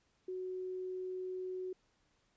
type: tone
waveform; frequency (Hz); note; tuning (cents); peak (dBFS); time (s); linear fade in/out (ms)
sine; 370; F#4; 0; -38; 0.28-1.73; 5
effects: pink hiss -75 dBFS RMS until 2.36 s + resampled to 16000 Hz